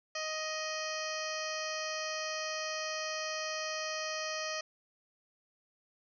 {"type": "harmonic tone", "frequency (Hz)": 625, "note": "D#5", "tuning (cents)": 8, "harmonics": [1, 2, 3, 4, 5, 7, 8, 9, 10], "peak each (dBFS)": [-40, -42, -42, -44, -47, -45, -45, -45, -49], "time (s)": [0.15, 4.61], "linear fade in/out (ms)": 5, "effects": []}